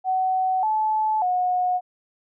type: tone with pitch steps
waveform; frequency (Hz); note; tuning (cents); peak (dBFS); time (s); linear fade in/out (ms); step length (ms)
sine; 750 / 866 / 727; F#5 / A5 / F#5; +23 / -28 / -31; -19; 0.04-1.81; 50; 590
effects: none